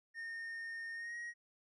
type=tone with pitch glide; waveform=triangle; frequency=1832 to 1890 Hz; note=A#6 to A#6; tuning=-31 to +23 cents; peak=-40 dBFS; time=0.14-1.34 s; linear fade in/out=50 ms; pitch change=+54 cents; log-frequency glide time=0.94-1.16 s; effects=resampled to 24000 Hz